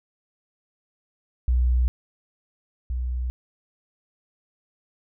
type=tone pair in turn; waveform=sine; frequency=61.74 / 62.03 Hz; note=B1 / B1; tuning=0 / +8 cents; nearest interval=unison; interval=8 cents; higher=second; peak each=-17 / -24 dBFS; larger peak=first; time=1.48-1.88 / 2.9-3.3 s; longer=neither; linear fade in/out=0 ms; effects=none